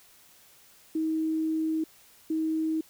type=tone pair in turn; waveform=sine; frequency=317.5 / 317.5 Hz; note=D#4 / D#4; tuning=+35 / +35 cents; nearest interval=unison; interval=0 cents; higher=neither; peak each=-25 dBFS; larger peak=neither; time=0.95-1.84 / 2.3-2.81 s; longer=first; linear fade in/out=5 ms; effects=white hiss -57 dBFS RMS until 2.89 s